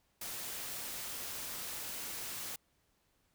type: noise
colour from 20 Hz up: white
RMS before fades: -42 dBFS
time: 0.21-2.56 s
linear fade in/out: 5 ms
effects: pink hiss -75 dBFS RMS until 3.34 s